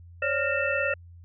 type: tone cluster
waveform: sine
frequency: 539 / 578 / 1398 / 1834 / 2651 Hz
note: C#5 / D5 / F6 / A#6 / E7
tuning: -49 / -28 / +1 / -29 / +9 cents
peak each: -30 dBFS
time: 0.22-0.94 s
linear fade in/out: 5 ms
effects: added 86 Hz sine -45 dBFS peak until 1.24 s